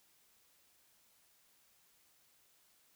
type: silence
effects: white hiss -70 dBFS RMS until 2.95 s